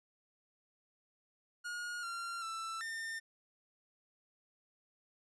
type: tone with pitch steps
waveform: 45% pulse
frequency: 1435 / 1379 / 1330 / 1809 Hz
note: F6 / F6 / E6 / A6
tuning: +47 / -22 / +15 / +48 cents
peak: -39 dBFS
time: 1.64-3.2 s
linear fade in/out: 20 ms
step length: 390 ms
effects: resampled to 24000 Hz